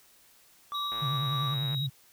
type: tone with tremolo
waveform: triangle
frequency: 1162 Hz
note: D6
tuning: 19 cents flat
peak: -31 dBFS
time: 0.72-1.54 s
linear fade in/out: 0 ms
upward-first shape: square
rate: 3.3 Hz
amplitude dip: 25%
type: tone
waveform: triangle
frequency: 3815 Hz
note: A#7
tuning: 39 cents sharp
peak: -31 dBFS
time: 0.74-1.87 s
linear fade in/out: 10 ms
type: click train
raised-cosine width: 0.5 ms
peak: -29 dBFS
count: 96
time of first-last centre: 0.92-1.746 s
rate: 115 Hz
type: tone with vibrato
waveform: sine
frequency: 138.59 Hz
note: C#3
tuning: in tune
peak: -29 dBFS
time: 1.01-1.9 s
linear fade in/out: 20 ms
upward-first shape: triangle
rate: 10 Hz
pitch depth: 150 cents each way
effects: white hiss -60 dBFS RMS until 2.12 s